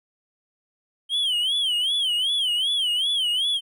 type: tone with vibrato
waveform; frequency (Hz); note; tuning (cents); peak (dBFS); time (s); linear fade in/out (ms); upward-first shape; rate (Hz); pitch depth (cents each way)
triangle; 3136; G7; 0; -19; 1.09-3.61; 50; sine; 2.6; 160
effects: none